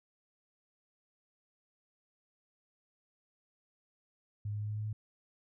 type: tone with pitch steps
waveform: sine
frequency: 103.83 / 104.55 / 105.28 / 106.01 / 106.75 / 107.49 Hz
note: G#2 / G#2 / G#2 / G#2 / G#2 / A2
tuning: 0 / +12 / +24 / +36 / +48 / -40 cents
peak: -34 dBFS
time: 4.45-4.93 s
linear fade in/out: 5 ms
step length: 80 ms
effects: none